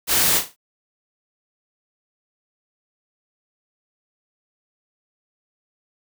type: noise with echo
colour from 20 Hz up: white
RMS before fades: -18 dBFS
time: 0.07-0.42 s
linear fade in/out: 50 ms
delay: 36 ms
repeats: 4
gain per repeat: -9 dB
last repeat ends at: 0.564 s
effects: none